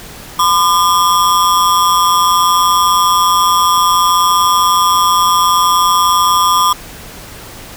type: ring-modulated tone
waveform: square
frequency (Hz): 1108.7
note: C#6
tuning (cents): 0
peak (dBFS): -6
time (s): 0.39-6.73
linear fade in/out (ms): 5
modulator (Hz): 90.3
effects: pink hiss -32 dBFS RMS until 7.76 s